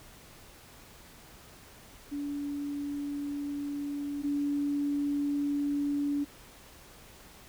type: tone pair in turn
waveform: sine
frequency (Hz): 287.1 / 287.1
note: D4 / D4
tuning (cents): -39 / -39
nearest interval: unison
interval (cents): 0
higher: neither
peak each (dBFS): -32 / -27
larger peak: second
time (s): 2.11-4.23 / 4.23-6.25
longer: first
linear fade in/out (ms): 20
effects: pink hiss -53 dBFS RMS until 7.48 s